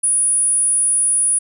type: tone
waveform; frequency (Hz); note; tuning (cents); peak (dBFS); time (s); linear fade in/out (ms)
sine; 9760; D#9; -34; -13; 0.03-1.39; 10
effects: none